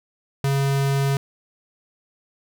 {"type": "tone", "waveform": "square", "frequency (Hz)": 138.1, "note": "C#3", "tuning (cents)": -6, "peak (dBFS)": -19, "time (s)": [0.44, 1.17], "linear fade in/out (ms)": 2, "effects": []}